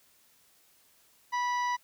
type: harmonic tone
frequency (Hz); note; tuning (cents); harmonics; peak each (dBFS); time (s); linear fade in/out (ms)
980; B5; -14; 1 / 2 / 3 / 4 / 5 / 6; -28 / -35 / -48 / -48 / -49 / -48; 1.32-1.77; 20
effects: white hiss -64 dBFS RMS until 1.83 s